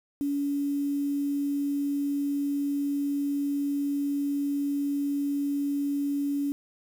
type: tone with quantisation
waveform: sine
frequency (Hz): 284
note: C#4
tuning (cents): +42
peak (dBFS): -25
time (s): 0.21-6.52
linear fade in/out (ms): 0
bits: 8
effects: none